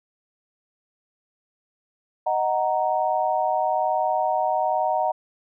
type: chord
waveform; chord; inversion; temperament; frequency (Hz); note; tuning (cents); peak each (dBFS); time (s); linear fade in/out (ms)
sine; D# minor; none; equal with one note detuned; 622.3 / 743.4 / 932.3; D#5 / F#5 / A#5; 0 / +8 / 0; -25 / -23 / -25; 2.26-5.12; 10
effects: none